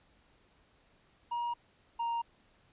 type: tone pair in turn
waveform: triangle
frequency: 950 / 932.6 Hz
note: A#5 / A#5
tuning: +33 / +1 cents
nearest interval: unison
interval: 32 cents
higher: first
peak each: -30 / -29 dBFS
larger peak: second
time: 1.31-1.54 / 1.99-2.22 s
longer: neither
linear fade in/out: 10 ms
effects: pink hiss -67 dBFS RMS until 2.72 s + resampled to 8000 Hz